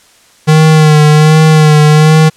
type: tone with vibrato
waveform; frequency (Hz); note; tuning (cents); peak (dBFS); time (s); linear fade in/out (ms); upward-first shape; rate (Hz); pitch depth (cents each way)
square; 154.1; D#3; -16; -3; 0.47-2.3; 20; sine; 1.3; 36
effects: white hiss -44 dBFS RMS until 2.36 s + low-pass 9000 Hz 12 dB/octave